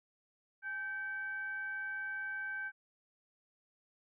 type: tone with frequency modulation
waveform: sine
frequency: 1555 Hz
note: G6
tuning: 14 cents flat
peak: -37 dBFS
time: 0.62-2.72 s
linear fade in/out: 50 ms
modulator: 723 Hz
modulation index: 0.32
effects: none